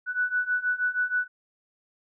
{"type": "beating tone pair", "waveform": "sine", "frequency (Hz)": [1480, 1486.3], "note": ["F#6", "F#6"], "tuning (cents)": [0, 7], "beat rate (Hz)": 6.3, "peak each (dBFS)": [-28, -26], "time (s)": [0.06, 1.28], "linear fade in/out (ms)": 50, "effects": []}